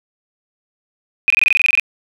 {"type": "tone bursts", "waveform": "sine", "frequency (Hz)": 2489, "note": "D#7", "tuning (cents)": 0, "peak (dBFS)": -9, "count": 12, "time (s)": [1.28, 1.797], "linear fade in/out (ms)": 0, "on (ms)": 22, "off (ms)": 23, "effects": []}